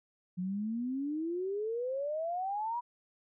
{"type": "exponential sweep", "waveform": "sine", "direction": "up", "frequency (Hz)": [176.5, 981], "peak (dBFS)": -32, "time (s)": [0.37, 2.81], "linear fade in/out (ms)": 20, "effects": []}